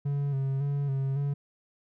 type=tone with vibrato; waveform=triangle; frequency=138.59 Hz; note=C#3; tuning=in tune; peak=-24 dBFS; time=0.05-1.34 s; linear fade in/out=10 ms; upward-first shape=square; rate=1.8 Hz; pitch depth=41 cents each way; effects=none